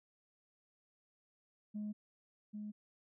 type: tone with echo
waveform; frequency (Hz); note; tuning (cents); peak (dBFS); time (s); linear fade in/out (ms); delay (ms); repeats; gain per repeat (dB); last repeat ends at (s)
sine; 210; G#3; +19; -37; 1.74-1.93; 20; 790; 1; -4; 2.72
effects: tanh soft clip ceiling -36 dBFS